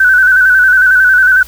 sine tone with vibrato, 1512 Hz, F#6, 37 cents sharp, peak -4 dBFS, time 0-1.43 s, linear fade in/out 5 ms, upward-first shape square, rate 11 Hz, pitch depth 40 cents each way, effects added 60 Hz sine -34 dBFS peak until 1.47 s + white hiss -36 dBFS RMS until 1.47 s

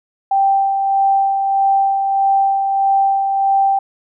sine tone with tremolo, 784 Hz, G5, in tune, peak -10 dBFS, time 0.31-3.79 s, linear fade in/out 5 ms, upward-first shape sine, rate 1.6 Hz, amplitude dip 40%, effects none

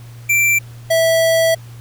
square tone pair in turn, 2349 / 655 Hz, D7 / E5, 0 / -11 cents, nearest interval octave + minor seventh, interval 2211 cents, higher first, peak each -12 dBFS, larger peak neither, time 0.29-0.59 / 0.9-1.55 s, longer second, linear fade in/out 10 ms, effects added 118 Hz sine -33 dBFS peak until 1.8 s + pink hiss -46 dBFS RMS until 1.8 s

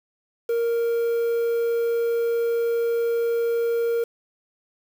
triangle tone with quantisation, 466.2 Hz, A#4, in tune, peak -18 dBFS, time 0.49-4.04 s, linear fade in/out 5 ms, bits 7, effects none

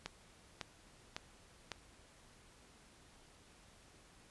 click train, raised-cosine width 0.2 ms, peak -23 dBFS, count 4, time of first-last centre 0.06-1.717 s, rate 1.81 Hz, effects pink hiss -63 dBFS RMS until 4.3 s + resampled to 24000 Hz

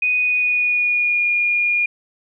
sine tone with pitch glide, 2487 to 2427 Hz, D#7 to D#7, -1 to -44 cents, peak -15 dBFS, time 0.02-1.86 s, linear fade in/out 5 ms, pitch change -43 cents, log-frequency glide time 0.17-1.27 s, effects none

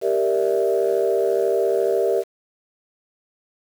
sine chord, E half-diminished seventh, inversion first, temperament equal, 392 / 466.2 / 587.3 / 659.3 Hz, G4 / Bb4 / D5 / E5, 0 / 0 / 0 / 0 cents, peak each -20 / -21 / -24 / -24 dBFS, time 0.01-2.24 s, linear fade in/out 50 ms, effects tanh soft clip ceiling -9 dBFS + 7-bit

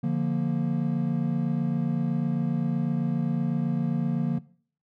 triangle chord, Bb major, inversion first, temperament equal, 146.83 / 174.61 / 233.1 Hz, D3 / F3 / Bb3, 0 / 0 / 0 cents, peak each -26 dBFS, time 0.03-4.39 s, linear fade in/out 10 ms, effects noise-tail reverb RT60 0.5 s tail -20 dB re dry

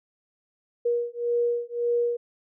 sine beating tone pair, 475.6 / 477.4 Hz, A#4 / A#4, +35 / +41 cents, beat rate 1.8 Hz, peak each -26 dBFS, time 0.85-2.17 s, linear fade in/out 10 ms, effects none

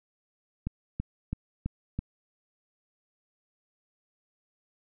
click train, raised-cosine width 5 ms, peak -18 dBFS, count 5, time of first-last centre 0.67-1.99 s, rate 3.03 Hz, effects none

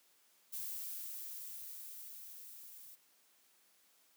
violet noise with level ramp, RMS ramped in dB -42 to -55 dBFS, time 0.52-2.96 s, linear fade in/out 20 ms, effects white hiss -70 dBFS RMS until 4.16 s + high-pass 200 Hz 12 dB/octave

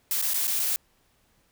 blue noise with dropouts, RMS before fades -26 dBFS, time 0.11-0.76 s, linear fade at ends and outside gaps 0 ms, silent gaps 0.215-0.224 / 0.335-0.343 / 0.471-0.478 / 0.596-0.6 s, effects pink hiss -66 dBFS RMS until 1.51 s

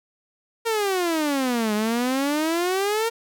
sawtooth exponential two-way sweep, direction down then up, 466.2 to 207.7 to 466.2 Hz, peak -17 dBFS, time 0.65-3.1 s, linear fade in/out 20 ms, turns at 1.74 s, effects none

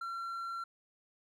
sine tone with hard clipping, 1363 Hz, F6, 43 cents flat, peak -38 dBFS, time 0.01-0.64 s, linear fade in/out 5 ms, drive 3 dB, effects none

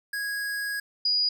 square / sine tone pair in turn, 1654 / 4901 Hz, G#6 / D#8, -8 / -27 cents, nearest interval octave + perfect fifth, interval 1881 cents, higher second, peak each -29 / -21 dBFS, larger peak second, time 0.13-0.8 / 1.05-1.29 s, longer first, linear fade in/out 5 ms, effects none

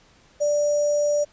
sine tone with sample-and-hold, 587.3 Hz, D5, in tune, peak -18 dBFS, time 0.4-1.25 s, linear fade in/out 20 ms, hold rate 6300 Hz, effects pink hiss -56 dBFS RMS until 1.32 s + resampled to 16000 Hz

